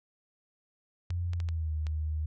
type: tone with pitch glide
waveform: sine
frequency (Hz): 87.31 to 77.34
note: F2 to D#2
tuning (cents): 0 to -10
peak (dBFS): -29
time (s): 1.1-2.26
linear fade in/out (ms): 5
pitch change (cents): -210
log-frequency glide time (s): 1.33-1.73
type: clicks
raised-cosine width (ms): 0.2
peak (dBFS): -27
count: 5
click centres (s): 1.105 / 1.334 / 1.402 / 1.488 / 1.868
effects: none

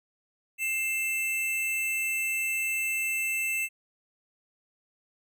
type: tone pair together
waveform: square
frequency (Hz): 2112 / 2657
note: C7 / E7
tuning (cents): +16 / +13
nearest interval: major third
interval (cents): 397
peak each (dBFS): -37 / -28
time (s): 0.58-3.69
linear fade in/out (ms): 50
effects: none

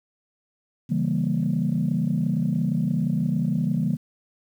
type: chord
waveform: sine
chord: C# diminished seventh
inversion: none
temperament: equal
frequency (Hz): 138.59 / 164.81 / 196 / 233.1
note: C#3 / E3 / G3 / Bb3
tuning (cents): 0 / 0 / 0 / 0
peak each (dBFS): -27 / -24 / -26 / -26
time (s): 0.89-3.97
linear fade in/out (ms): 20
effects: tanh soft clip ceiling -13 dBFS + 9-bit

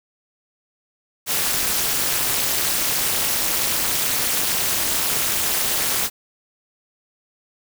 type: noise with amplitude modulation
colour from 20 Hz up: white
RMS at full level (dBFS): -17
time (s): 1.26-6.1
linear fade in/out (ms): 50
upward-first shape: sine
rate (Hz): 271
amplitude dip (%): 100
effects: none

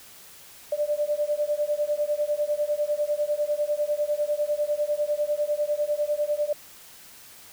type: beating tone pair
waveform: sine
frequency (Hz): 587.3 / 597.3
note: D5 / D5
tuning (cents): 0 / +29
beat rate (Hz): 10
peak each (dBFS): -26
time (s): 0.72-6.53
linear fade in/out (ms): 5
effects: white hiss -48 dBFS RMS until 7.52 s

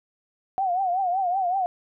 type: tone with vibrato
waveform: sine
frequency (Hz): 740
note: F#5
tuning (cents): 0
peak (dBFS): -21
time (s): 0.58-1.66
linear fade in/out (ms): 0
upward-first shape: triangle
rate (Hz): 5.3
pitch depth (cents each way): 130
effects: none

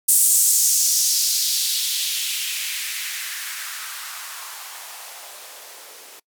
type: noise with band-pass filter sweep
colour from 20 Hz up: violet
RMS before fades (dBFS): -23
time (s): 0.08-6.2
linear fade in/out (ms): 10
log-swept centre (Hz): 9000 to 410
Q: 2
effects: noise-tail reverb RT60 0.1 s tail -23 dB re dry

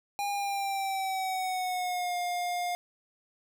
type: tone with pitch glide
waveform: square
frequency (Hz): 810 to 709.2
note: G#5 to F5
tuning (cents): -43 to +26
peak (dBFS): -30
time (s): 0.19-2.75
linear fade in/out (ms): 0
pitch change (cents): -231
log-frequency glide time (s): 0.3-2.17
effects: none

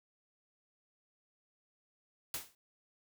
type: noise with exponential decay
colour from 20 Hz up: white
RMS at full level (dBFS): -35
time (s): 2.34-2.55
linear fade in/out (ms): 2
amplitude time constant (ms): 45
effects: none

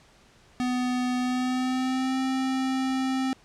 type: tone with pitch glide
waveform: square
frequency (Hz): 249.6 to 262.6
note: B3 to C4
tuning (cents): +19 to +6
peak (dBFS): -25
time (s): 0.6-3.33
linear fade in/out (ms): 0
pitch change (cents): +87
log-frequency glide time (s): 1.18-2.19
effects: pink hiss -57 dBFS RMS until 3.44 s + low-pass 7000 Hz 12 dB/octave

